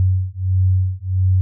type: beating tone pair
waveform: sine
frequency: 92.5 / 94 Hz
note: F#2 / F#2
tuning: 0 / +28 cents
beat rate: 1.5 Hz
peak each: -17 dBFS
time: 0-1.41 s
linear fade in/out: 0 ms
effects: none